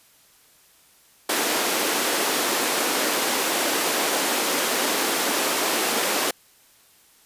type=high-pass noise; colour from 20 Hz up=pink; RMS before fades=-23 dBFS; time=1.29-6.31 s; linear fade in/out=5 ms; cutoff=280 Hz; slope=24 dB/octave; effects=white hiss -56 dBFS RMS until 7.25 s + resampled to 32000 Hz